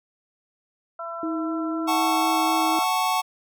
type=harmonic tone; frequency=335.6 Hz; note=E4; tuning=31 cents sharp; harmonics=2 / 3 / 4; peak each=-34 / -39 / -33 dBFS; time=0.99-2.84 s; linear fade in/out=5 ms
type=tone with vibrato; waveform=sine; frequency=320.5 Hz; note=E4; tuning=49 cents flat; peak=-25 dBFS; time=1.23-2.79 s; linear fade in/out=2 ms; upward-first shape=square; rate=4 Hz; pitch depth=8 cents each way
type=chord; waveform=square; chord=F# minor; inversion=none; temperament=equal; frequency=740 / 880 / 1108.7 Hz; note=F#5 / A5 / C#6; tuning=0 / 0 / 0 cents; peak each=-26 dBFS; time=1.87-3.22 s; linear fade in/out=20 ms
effects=none